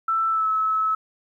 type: tone with pitch glide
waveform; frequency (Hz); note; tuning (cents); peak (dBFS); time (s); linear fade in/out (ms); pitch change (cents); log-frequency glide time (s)
sine; 1328 to 1296.9; E6 to E6; +12 to -29; -19; 0.08-0.95; 5; -41; 0.29-0.48
effects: 10-bit